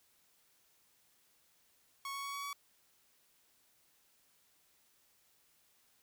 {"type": "tone with pitch steps", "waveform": "sawtooth", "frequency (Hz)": [1105, 1112, 1119.1, 1126.3, 1133.4], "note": ["C#6", "C#6", "C#6", "C#6", "C#6"], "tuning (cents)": [-6, 5, 16, 27, 38], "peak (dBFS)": -36, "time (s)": [2.05, 2.53], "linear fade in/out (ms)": 2, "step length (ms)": 96, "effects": ["white hiss -71 dBFS RMS until 6.02 s"]}